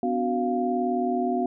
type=tone cluster; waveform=sine; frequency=250.5 / 289.9 / 368.4 / 700 Hz; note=B3 / D4 / F#4 / F5; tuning=+25 / -22 / -7 / +4 cents; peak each=-26 / -34 / -28 / -27 dBFS; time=0.03-1.46 s; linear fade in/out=2 ms; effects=none